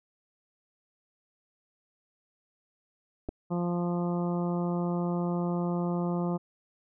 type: clicks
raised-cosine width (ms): 2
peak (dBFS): -22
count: 2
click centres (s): 3.288 / 3.291
type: harmonic tone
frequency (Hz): 174.61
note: F3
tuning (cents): 0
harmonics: 1 / 2 / 3 / 4 / 5 / 6 / 7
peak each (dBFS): -28 / -34 / -38 / -40 / -42 / -44 / -45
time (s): 3.5-6.38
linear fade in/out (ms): 20
effects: none